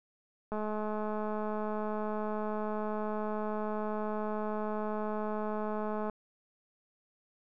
click train, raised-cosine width 1 ms, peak -23 dBFS, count 1189, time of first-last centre 0.52-6.097 s, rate 213 Hz, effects none

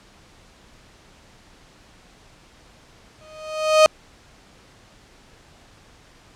35% pulse tone with exponential growth, 622.3 Hz, D#5, in tune, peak -6 dBFS, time 3.21-3.86 s, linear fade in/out 0 ms, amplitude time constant 140 ms, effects pink hiss -51 dBFS RMS until 6.35 s + low-pass 7000 Hz 12 dB/octave

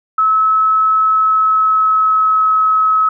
sine tone with pitch glide, 1295 to 1284.6 Hz, E6 to E6, -31 to -45 cents, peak -9 dBFS, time 0.18-3.09 s, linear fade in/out 5 ms, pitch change -14 cents, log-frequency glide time 0.99-2.51 s, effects none

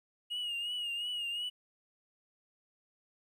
triangle tone with vibrato, 2870 Hz, F7, 47 cents sharp, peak -32 dBFS, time 0.3-1.5 s, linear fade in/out 20 ms, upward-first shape triangle, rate 2.8 Hz, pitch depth 63 cents each way, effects tanh soft clip ceiling -28 dBFS + 12-bit

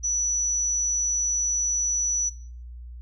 sine tone, 5920 Hz, F#8, in tune, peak -22 dBFS, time 0.03-2.3 s, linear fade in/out 20 ms, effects noise-tail reverb RT60 0.5 s tail -21 dB re dry + added 60 Hz sine -37 dBFS peak until 3.01 s

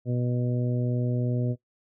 harmonic tone, 122.8 Hz, B2, 9 cents flat, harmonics 1 / 2 / 3 / 4 / 5, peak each -25 / -31 / -35 / -37 / -39 dBFS, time 0.05-1.56 s, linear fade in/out 50 ms, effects noise-tail reverb RT60 0.1 s tail -17 dB re dry

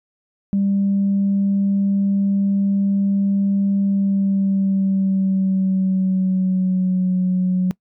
sine tone with pitch glide, 197.9 to 183.58 Hz, G3 to F#3, +17 to -13 cents, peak -14 dBFS, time 0.53-7.71 s, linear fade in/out 0 ms, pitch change -130 cents, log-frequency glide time 3.81-7.17 s, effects noise-tail reverb RT60 0.1 s tail -23 dB re dry + tanh soft clip ceiling -11 dBFS

